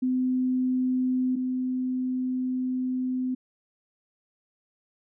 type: tone pair in turn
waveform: sine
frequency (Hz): 255.2 / 255.2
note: C4 / C4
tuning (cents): -43 / -43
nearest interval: unison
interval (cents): 0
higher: neither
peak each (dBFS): -22 / -25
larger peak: first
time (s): 0.02-1.36 / 1.36-3.35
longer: second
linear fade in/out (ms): 10
effects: none